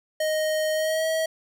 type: tone with pitch glide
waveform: square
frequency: 622.3 to 641.3 Hz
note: D#5 to E5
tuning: 0 to -48 cents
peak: -23 dBFS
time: 0.2-1.26 s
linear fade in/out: 5 ms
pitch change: +52 cents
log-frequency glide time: 0.73-1.06 s
effects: none